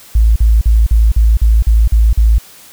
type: tone bursts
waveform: sine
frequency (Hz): 55.2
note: A1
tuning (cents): +6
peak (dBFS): -5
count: 9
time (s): 0.15-2.384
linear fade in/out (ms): 5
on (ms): 210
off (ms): 43
effects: white hiss -39 dBFS RMS until 2.72 s